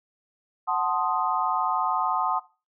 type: chord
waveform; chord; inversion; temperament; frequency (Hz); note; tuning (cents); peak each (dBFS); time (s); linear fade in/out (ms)
sine; F# diminished seventh; none; equal; 740 / 880 / 1046.5 / 1244.5; F#5 / A5 / C6 / Eb6; 0 / 0 / 0 / 0; -28; 0.67-2.4; 20
effects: noise-tail reverb RT60 0.3 s tail -18 dB re dry